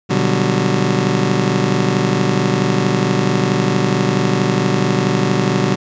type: chord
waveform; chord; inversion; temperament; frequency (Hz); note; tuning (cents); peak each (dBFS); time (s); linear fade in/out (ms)
25% pulse; G major seventh; first; just; 122.5 / 147 / 183.75 / 196; B2 / D3 / F#3 / G3; -14 / +2 / -12 / 0; -16; 0.09-5.76; 20
effects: resampled to 16000 Hz